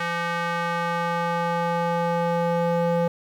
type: tone with band-pass filter sweep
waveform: square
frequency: 170.7 Hz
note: F3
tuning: 39 cents flat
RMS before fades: -24 dBFS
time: 0-3.08 s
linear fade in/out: 5 ms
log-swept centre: 1600 to 530 Hz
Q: 1.3
effects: 9-bit